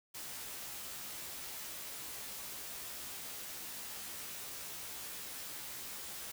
white noise with comb filter, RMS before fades -45 dBFS, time 0.14-6.32 s, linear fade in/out 10 ms, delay 15 ms, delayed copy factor +0.7, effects none

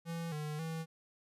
square tone with pitch steps, 167.1 / 151 / 162.1 Hz, E3 / D3 / E3, +24 / +48 / -29 cents, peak -38 dBFS, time 0.05-0.86 s, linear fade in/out 50 ms, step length 270 ms, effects resampled to 32000 Hz

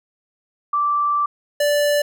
sine / square tone pair in turn, 1169 / 584.5 Hz, D6 / D5, -8 / -8 cents, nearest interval octave, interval 1200 cents, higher first, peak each -16 dBFS, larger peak neither, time 0.73-1.26 / 1.6-2.02 s, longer first, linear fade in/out 5 ms, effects none

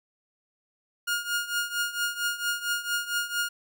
sawtooth tone with tremolo, 1425 Hz, F6, 34 cents sharp, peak -20 dBFS, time 1.07-3.49 s, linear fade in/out 10 ms, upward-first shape triangle, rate 4.4 Hz, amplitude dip 85%, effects none

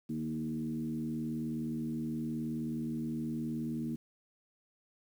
sine tone with frequency modulation, 233.5 Hz, A#3, 3 cents sharp, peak -33 dBFS, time 0.09-3.96 s, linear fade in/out 10 ms, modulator 79.1 Hz, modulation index 0.99, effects high-pass 80 Hz 12 dB/octave + 10-bit

